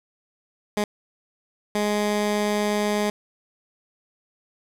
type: tone bursts at uneven times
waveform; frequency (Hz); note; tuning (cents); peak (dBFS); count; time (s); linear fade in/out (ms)
15% pulse; 208.3; G#3; +5; -15; 2; 0.77-0.84 / 1.75-3.1; 2
effects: low-pass 12000 Hz 12 dB/octave + 8-bit